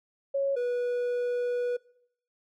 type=tone pair in turn; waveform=sine / triangle; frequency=552 / 488.1 Hz; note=C#5 / B4; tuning=-7 / -20 cents; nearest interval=major second; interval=213 cents; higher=first; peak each=-24 dBFS; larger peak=neither; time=0.34-0.56 / 0.56-1.77 s; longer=second; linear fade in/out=10 ms; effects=noise-tail reverb RT60 0.7 s tail -22 dB re dry + MP3 96 kbps